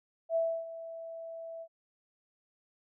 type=tone with ADSR envelope; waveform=sine; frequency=659.3 Hz; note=E5; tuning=in tune; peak=-25 dBFS; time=0.29-1.68 s; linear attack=67 ms; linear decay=290 ms; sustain=-15 dB; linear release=64 ms; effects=none